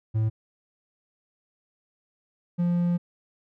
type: tone pair in turn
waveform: triangle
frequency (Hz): 110 / 174.28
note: A2 / F3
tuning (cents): 0 / -3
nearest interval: minor sixth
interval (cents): 797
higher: second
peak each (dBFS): -19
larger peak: neither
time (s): 0.14-0.3 / 2.58-2.98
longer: second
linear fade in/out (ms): 20
effects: none